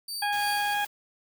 sawtooth tone with tremolo, 4615 Hz, D8, 31 cents flat, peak -29 dBFS, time 0.08-0.74 s, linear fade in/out 5 ms, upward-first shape sine, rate 3 Hz, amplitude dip 70%
harmonic tone, 823 Hz, G#5, 16 cents flat, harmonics 1 / 2 / 3 / 4, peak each -27 / -30 / -36 / -36 dBFS, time 0.22-0.85 s, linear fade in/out 5 ms
white noise, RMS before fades -41 dBFS, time 0.32-0.87 s, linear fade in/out 10 ms
effects none

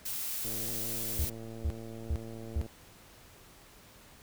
blue noise, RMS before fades -36 dBFS, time 0.05-1.3 s, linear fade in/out 10 ms
click train, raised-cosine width 2 ms, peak -32 dBFS, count 251, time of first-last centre 0.45-2.662 s, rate 113 Hz
sine tone bursts, 74 Hz, D2, 14 cents sharp, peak -27 dBFS, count 4, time 1.19-2.614 s, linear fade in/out 0 ms, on 56 ms, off 400 ms
effects pink hiss -56 dBFS RMS until 4.22 s

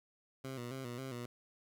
15% pulse tone with vibrato, 126.7 Hz, B2, 45 cents sharp, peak -35 dBFS, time 0.44-1.26 s, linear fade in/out 5 ms, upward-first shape square, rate 3.7 Hz, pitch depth 82 cents each way, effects none

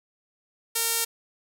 sawtooth tone with band-pass filter, 459.6 Hz, A#4, 25 cents flat, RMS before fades -26 dBFS, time 0.75-1.05 s, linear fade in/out 10 ms, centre 11000 Hz, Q 0.89, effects none

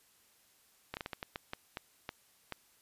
slowing click train, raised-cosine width 0.3 ms, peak -22 dBFS, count 11, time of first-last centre 0.94-2.523 s, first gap 29 ms, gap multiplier 1.35, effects white hiss -67 dBFS RMS until 2.81 s + resampled to 32000 Hz

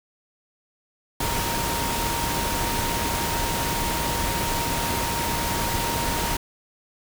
sine tone in noise, 932.3 Hz, A#5, in tune, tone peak -29 dBFS, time 1.2-6.37 s, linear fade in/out 5 ms, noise pink, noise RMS -26 dBFS, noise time 1.2-6.37 s, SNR -6 dB, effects none

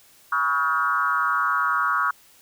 sine tone with frequency modulation, 1274 Hz, D#6, 41 cents sharp, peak -19 dBFS, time 0.32-2.11 s, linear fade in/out 5 ms, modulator 150 Hz, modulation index 1.5, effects white hiss -54 dBFS RMS until 2.41 s

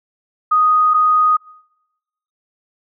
sine tone pair in turn, 1244.5 / 1244.5 Hz, D#6 / D#6, 0 / 0 cents, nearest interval unison, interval 0 cents, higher neither, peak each -10 dBFS, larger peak neither, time 0.51-0.94 / 0.94-1.37 s, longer neither, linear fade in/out 10 ms, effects noise-tail reverb RT60 1.0 s tail -26 dB re dry

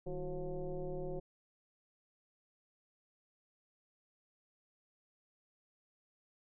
sine tone with frequency modulation, 193.3 Hz, G3, 24 cents flat, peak -37 dBFS, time 0.06-1.2 s, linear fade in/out 10 ms, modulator 174 Hz, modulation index 2.2, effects none

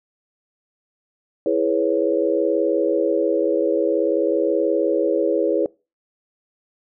sine chord, C# minor seventh, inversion first, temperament equal, 329.6 / 415.3 / 493.9 / 554.4 Hz, E4 / G#4 / B4 / C#5, 0 / 0 / 0 / 0 cents, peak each -22 dBFS, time 1.46-5.66 s, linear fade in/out 2 ms, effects noise-tail reverb RT60 0.3 s tail -24 dB re dry

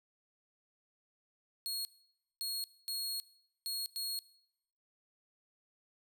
sawtooth tone bursts at uneven times, 4306 Hz, C8, 49 cents sharp, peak -33 dBFS, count 5, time 1.66-1.85 / 2.41-2.64 / 2.88-3.2 / 3.66-3.86 / 3.96-4.19 s, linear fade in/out 0 ms, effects noise-tail reverb RT60 0.8 s tail -21 dB re dry

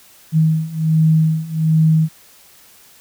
sine beating tone pair, 157.9 / 159.2 Hz, D#3 / D#3, +26 / +40 cents, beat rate 1.3 Hz, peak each -16 / -14 dBFS, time 0.32-2.09 s, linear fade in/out 50 ms, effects white hiss -47 dBFS RMS until 3 s

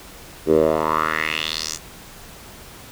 10% pulse tone with band-pass filter sweep, 78.5 Hz, D#2, 16 cents sharp, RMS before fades -20 dBFS, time 0.46-1.79 s, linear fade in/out 50 ms, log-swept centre 370 to 7100 Hz, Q 3.5, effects pink hiss -41 dBFS RMS until 2.91 s

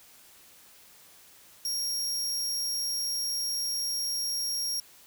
sawtooth tone, 5588 Hz, F8, in tune, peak -26 dBFS, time 1.65-4.8 s, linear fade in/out 2 ms, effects white hiss -55 dBFS RMS until 5.06 s

